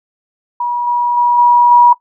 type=tone with level steps; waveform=sine; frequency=964 Hz; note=B5; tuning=42 cents flat; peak=-14 / -11 / -8 / -5 / -3 dBFS; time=0.6-1.93 s; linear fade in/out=5 ms; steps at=0.87 / 1.17 / 1.38 / 1.71 s; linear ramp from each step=5 ms; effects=noise-tail reverb RT60 0.1 s tail -18 dB re dry